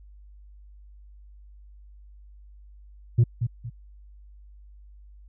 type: tone with echo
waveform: sine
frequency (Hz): 117.9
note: A#2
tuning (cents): +20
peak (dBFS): -11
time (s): 3.18-3.24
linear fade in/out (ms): 10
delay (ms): 230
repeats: 2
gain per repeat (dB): -10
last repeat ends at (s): 3.7
effects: tanh soft clip ceiling -13 dBFS + added 50 Hz sine -46 dBFS peak until 5.28 s